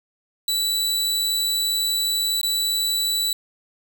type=tone with dropouts; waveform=sawtooth; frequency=3951 Hz; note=B7; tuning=in tune; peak=-17 dBFS; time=0.48-3.33 s; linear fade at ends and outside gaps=2 ms; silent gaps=2.414-2.431 s; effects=none